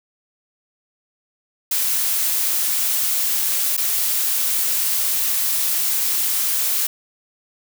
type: noise with dropouts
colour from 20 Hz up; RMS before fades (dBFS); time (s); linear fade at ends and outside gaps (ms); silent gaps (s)
blue; -20; 1.71-6.87; 5; 3.768-3.776
effects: none

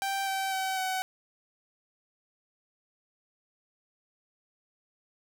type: tone with pitch steps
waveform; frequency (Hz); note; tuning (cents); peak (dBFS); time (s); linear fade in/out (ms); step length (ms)
sawtooth; 783 / 772.7 / 762.5 / 752.4; G5 / G5 / G5 / F#5; -2 / -25 / -48 / +29; -25; 0.02-1.02; 0; 250
effects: 11-bit

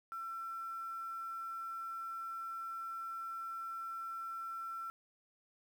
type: tone with quantisation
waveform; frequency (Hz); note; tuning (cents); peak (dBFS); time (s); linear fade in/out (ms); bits
sine; 1345; E6; +34; -40; 0.12-4.9; 0; 10
effects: none

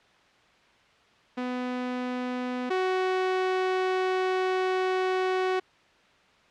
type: tone pair in turn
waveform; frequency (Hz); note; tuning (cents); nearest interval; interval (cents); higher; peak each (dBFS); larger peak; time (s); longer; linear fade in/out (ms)
sawtooth; 250 / 372.6; B3 / F#4; +21 / +12; perfect fifth; 691; second; -25 / -20; second; 1.37-2.7 / 2.7-5.6; second; 10
effects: white hiss -59 dBFS RMS until 6.5 s + low-pass 3000 Hz 12 dB/octave

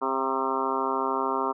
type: harmonic tone with a mistuned harmonic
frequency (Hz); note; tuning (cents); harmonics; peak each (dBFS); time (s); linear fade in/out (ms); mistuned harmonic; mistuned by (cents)
133.4; C3; +34; 2 / 3 / 4 / 5 / 6 / 7 / 8 / 9 / 10; -34 / -31 / -37 / -36 / -35 / -30 / -31 / -32 / -36; 0.01-1.53; 20; 6; -31
effects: none

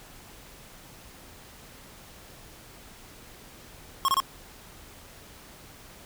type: tone bursts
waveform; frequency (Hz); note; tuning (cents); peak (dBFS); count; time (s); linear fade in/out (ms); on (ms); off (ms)
square; 1083; C#6; -41; -21; 3; 4.05-4.201; 0; 33; 26
effects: pink hiss -49 dBFS RMS until 6.05 s

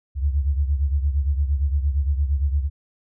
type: beating tone pair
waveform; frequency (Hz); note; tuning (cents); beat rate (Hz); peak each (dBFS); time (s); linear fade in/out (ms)
sine; 69.3 / 78; C#2 / D#2; 0 / +5; 8.7; -19 / -25; 0.15-2.7; 50
effects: none

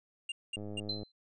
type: tone bursts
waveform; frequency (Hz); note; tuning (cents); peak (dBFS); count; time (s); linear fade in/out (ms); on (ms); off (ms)
square; 2800; F7; +4; -35; 3; 0.29-0.8; 5; 30; 210
type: click train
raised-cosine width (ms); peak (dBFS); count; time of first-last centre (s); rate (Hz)
2; -30; 49; 0.57-1.032; 104
type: tone with exponential decay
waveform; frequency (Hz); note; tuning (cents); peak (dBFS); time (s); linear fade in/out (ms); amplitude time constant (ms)
sine; 4079; C8; -45; -30; 0.89-1.12; 5; 48
effects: resampled to 22050 Hz

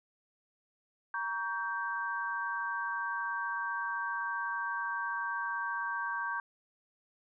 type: chord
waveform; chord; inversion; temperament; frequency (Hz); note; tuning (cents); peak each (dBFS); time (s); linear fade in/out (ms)
sine; G diminished; first; just; 940.8 / 1128.9 / 1568; Bb5 / Db6 / G6; +16 / +31 / 0; -38 / -38 / -35; 1.14-6.4; 2
effects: none

